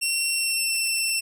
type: tone with pitch glide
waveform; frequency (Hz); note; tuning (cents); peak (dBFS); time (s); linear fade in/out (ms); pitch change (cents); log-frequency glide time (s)
15% pulse; 2725 to 2691; F7 to E7; -43 to +35; -15; 0.01-1.21; 20; -22; 0.35-0.72
effects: none